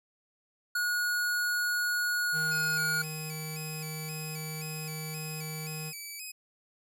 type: tone with pitch glide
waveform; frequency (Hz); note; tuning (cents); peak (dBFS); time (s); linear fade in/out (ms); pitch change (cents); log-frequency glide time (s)
square; 1450 to 1437.5; F#6 to F6; -35 to +50; -28; 0.75-3.02; 5; -15; 2.21-2.6
type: tone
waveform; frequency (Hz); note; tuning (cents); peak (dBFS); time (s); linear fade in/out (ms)
square; 156.1; D#3; +6; -38; 2.32-5.93; 50
type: tone with vibrato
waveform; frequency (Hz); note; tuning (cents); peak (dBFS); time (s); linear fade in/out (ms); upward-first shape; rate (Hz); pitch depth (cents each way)
10% pulse; 2409; D7; +43; -31; 2.51-6.32; 10; square; 1.9; 80
effects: none